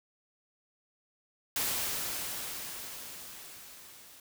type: noise with level ramp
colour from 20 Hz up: white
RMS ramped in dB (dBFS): -31 to -54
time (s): 1.56-4.2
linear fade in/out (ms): 2
effects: none